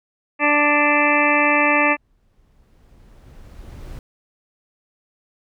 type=harmonic tone; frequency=293.7 Hz; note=D4; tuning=in tune; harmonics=1 / 2 / 3 / 4 / 6 / 7 / 8 / 9; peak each=-22 / -22 / -22 / -22 / -22 / -22 / -22 / -22 dBFS; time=0.39-1.97 s; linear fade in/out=50 ms
type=noise with exponential growth; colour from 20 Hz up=brown; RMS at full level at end=-33 dBFS; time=1.36-3.99 s; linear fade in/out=1 ms; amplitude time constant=570 ms
effects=none